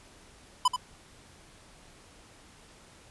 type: tone with echo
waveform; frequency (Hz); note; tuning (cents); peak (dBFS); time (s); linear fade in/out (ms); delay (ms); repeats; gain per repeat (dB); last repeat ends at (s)
square; 1002; B5; +25; -20; 0.65-0.68; 5; 83; 1; -8; 0.763
effects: pink hiss -55 dBFS RMS until 3.1 s + resampled to 24000 Hz